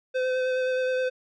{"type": "tone with vibrato", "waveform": "square", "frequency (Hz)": 512, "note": "C5", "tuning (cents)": -38, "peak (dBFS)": -24, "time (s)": [0.14, 1.1], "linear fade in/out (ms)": 20, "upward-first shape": "sine", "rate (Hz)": 9.5, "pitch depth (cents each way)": 13, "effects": ["low-pass 3000 Hz 12 dB/octave"]}